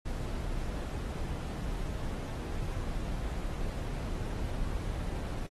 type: noise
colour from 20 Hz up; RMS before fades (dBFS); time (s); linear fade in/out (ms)
brown; -35; 0.05-5.47; 10
effects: AAC 32 kbps